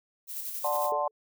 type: noise with tremolo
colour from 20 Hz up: violet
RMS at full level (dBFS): -35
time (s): 0.27-0.92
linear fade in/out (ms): 50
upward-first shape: square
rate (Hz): 11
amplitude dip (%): 35
type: chord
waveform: sine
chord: D dominant seventh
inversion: none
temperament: equal with one note detuned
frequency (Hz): 587.3 / 737.4 / 880 / 1046.5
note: D5 / F#5 / A5 / C6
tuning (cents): 0 / -6 / 0 / 0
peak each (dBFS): -30 / -33 / -32 / -31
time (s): 0.64-1.08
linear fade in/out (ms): 5
type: tone with exponential decay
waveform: sine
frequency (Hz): 437.1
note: A4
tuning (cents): -11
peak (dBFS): -30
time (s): 0.92-1.11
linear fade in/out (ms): 1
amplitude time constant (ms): 41
effects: none